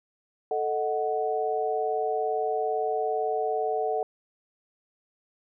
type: chord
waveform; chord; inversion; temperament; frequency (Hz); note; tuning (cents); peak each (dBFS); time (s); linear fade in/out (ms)
sine; D# diminished; second; equal; 440 / 622.3 / 740; A4 / D#5 / F#5; 0 / 0 / 0; -28 / -32 / -28; 0.51-4.03; 2
effects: none